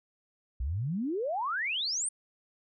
sine exponential sweep, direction up, 56.7 to 9320 Hz, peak -29 dBFS, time 0.6-2.09 s, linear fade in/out 5 ms, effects none

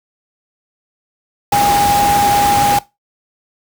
sine tone in noise, 815 Hz, G#5, 33 cents flat, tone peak -10 dBFS, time 1.52-2.79 s, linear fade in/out 5 ms, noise pink, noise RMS -18 dBFS, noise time 1.52-2.79 s, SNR +5 dB, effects noise-tail reverb RT60 0.2 s tail -18 dB re dry + high-pass 80 Hz 12 dB/octave

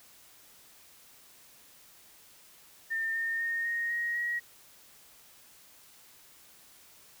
sine tone with pitch steps, 1806 / 1824.9 / 1843.9 / 1863.2 / 1882.7 / 1902.4 Hz, A6 / A#6 / A#6 / A#6 / A#6 / A#6, +45 / -37 / -19 / -1 / +17 / +35 cents, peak -29 dBFS, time 2.9-4.4 s, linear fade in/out 20 ms, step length 250 ms, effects white hiss -57 dBFS RMS until 7.2 s

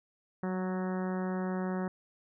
harmonic tone with a mistuned harmonic, 185 Hz, F#3, in tune, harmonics 1 / 2 / 3 / 4 / 5 / 6 / 7 / 8 / 9 / 10, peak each -32 / -38 / -42 / -44 / -46 / -48 / -49 / -50 / -51 / -52 dBFS, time 0.43-1.88 s, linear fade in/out 2 ms, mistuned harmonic 1, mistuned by +15 cents, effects none

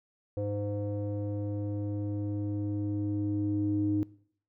square tone with low-pass filter sweep, 102.8 Hz, G#2, 17 cents flat, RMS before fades -32 dBFS, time 0.37-4.03 s, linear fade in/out 0 ms, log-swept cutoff 490 to 310 Hz, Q 6.7, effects noise-tail reverb RT60 0.6 s tail -21 dB re dry

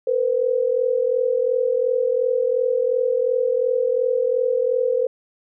sine tone pair together, 466.2 / 509 Hz, A#4 / C5, 0 / -48 cents, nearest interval major second, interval 152 cents, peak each -21 / -19 dBFS, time 0.07-5.07 s, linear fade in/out 5 ms, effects none

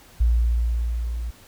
sine tone with level ramp, 58.27 Hz, A#1, in tune, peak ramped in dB -14 to -26 dBFS, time 0.2-1.31 s, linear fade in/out 10 ms, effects pink hiss -50 dBFS RMS until 1.47 s

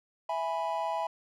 triangle chord, E major, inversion none, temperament equal, 659.3 / 830.6 / 987.8 Hz, E5 / G#5 / B5, 0 / 0 / 0 cents, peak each -32 dBFS, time 0.29-1.07 s, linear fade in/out 5 ms, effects none

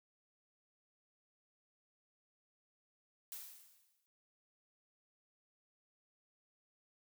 blue noise with exponential decay, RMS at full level -45 dBFS, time 3.32-4.06 s, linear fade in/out 0 ms, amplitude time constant 160 ms, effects noise-tail reverb RT60 0.1 s tail -26 dB re dry

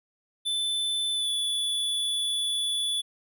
square tone with pitch glide, 3520 to 3444 Hz, A7 to A7, 0 to -38 cents, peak -26 dBFS, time 0.45-3.02 s, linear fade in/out 20 ms, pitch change -38 cents, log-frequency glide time 1.13-1.3 s, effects none

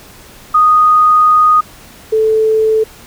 sine tone pair in turn, 1240 / 438.4 Hz, D#6 / A4, -6 / -6 cents, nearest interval octave + tritone, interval 1800 cents, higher first, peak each -5 / -8 dBFS, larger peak first, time 0.54-1.61 / 2.12-2.84 s, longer first, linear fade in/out 10 ms, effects pink hiss -38 dBFS RMS until 3.06 s

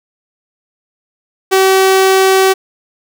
sawtooth tone, 381.8 Hz, G4, 46 cents flat, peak -3 dBFS, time 1.51-2.54 s, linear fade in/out 20 ms, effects none

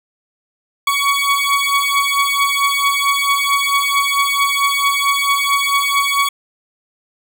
20% pulse beating tone pair, 1121 / 1125.5 Hz, C#6 / C#6, +19 / +26 cents, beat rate 4.5 Hz, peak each -12 dBFS, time 0.87-6.29 s, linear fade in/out 5 ms, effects none

